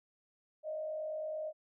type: tone with frequency modulation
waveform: sine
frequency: 621 Hz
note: D#5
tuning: 3 cents flat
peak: -36 dBFS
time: 0.63-1.53 s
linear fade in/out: 50 ms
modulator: 48.9 Hz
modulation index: 0.45
effects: none